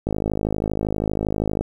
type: click train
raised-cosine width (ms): 2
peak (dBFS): -9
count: 82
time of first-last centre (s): 0.07-1.61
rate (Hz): 52.6
effects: 8-bit